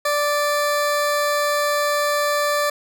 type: tone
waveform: 20% pulse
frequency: 586 Hz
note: D5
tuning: 4 cents flat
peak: -13 dBFS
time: 0.05-2.7 s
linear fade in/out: 5 ms
effects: none